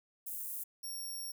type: high-pass noise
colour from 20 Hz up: white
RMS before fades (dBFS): -41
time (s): 0.26-0.64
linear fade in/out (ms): 10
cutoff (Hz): 9300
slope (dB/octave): 24
type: tone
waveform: 10% pulse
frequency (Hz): 5560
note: F8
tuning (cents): -9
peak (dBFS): -34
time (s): 0.83-1.32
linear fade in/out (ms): 10
effects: none